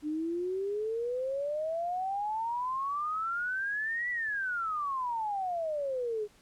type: exponential two-way sweep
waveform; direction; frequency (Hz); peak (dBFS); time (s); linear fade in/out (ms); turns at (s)
sine; up then down; 295.3 to 1975.5 to 408.1; -30; 0.02-6.28; 50; 4.1
effects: pink hiss -62 dBFS RMS until 6.41 s + low-pass 11000 Hz 12 dB/octave